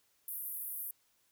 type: band-pass noise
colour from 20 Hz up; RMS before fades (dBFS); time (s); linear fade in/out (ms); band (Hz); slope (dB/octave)
white; -41; 0.28-0.91; 2; 11000 to 15000; 48
effects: white hiss -73 dBFS RMS until 1.31 s